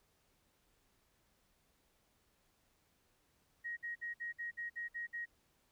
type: tone bursts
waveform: sine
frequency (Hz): 1886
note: A#6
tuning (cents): +20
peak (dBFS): -39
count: 9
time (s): 3.64-5.258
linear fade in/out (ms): 20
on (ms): 130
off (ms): 56
effects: pink hiss -75 dBFS RMS until 5.71 s